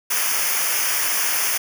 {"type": "noise with comb filter", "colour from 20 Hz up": "white", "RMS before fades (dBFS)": -21, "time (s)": [0.1, 1.58], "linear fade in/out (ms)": 10, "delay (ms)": 0.25, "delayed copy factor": -0.85, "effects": []}